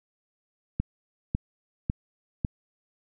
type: click train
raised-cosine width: 5 ms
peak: -13 dBFS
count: 4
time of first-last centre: 0.8-2.448 s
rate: 1.82 Hz
effects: none